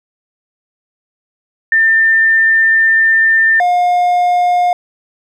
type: tone pair in turn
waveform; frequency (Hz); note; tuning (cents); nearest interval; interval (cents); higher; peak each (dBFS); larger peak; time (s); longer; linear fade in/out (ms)
sine / triangle; 1796 / 712.7; A6 / F5; +35 / +35; octave + major third; 1600; first; -7; neither; 1.72-3.6 / 3.6-4.73; first; 2
effects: none